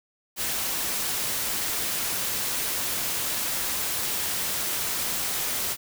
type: noise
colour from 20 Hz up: white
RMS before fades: -28 dBFS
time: 0.36-5.77 s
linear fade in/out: 50 ms
effects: none